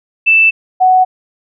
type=tone pair in turn; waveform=sine; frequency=2648 / 743.1 Hz; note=E7 / F#5; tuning=+7 / +7 cents; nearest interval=octave + minor seventh; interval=2200 cents; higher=first; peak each=-5 dBFS; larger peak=neither; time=0.26-0.51 / 0.8-1.05 s; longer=neither; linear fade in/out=20 ms; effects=none